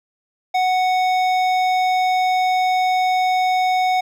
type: tone with hard clipping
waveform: triangle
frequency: 740 Hz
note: F#5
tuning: in tune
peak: -17 dBFS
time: 0.54-4.01 s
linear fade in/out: 10 ms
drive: 16 dB
effects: none